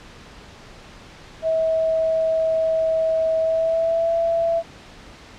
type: tone with pitch glide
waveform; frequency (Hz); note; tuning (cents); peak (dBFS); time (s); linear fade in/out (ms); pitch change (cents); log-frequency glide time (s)
sine; 645 to 667.7; E5 to E5; -38 to +22; -17; 1.42-4.63; 50; +60; 3.41-4.14
effects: pink hiss -43 dBFS RMS until 5.38 s + low-pass 5000 Hz 12 dB/octave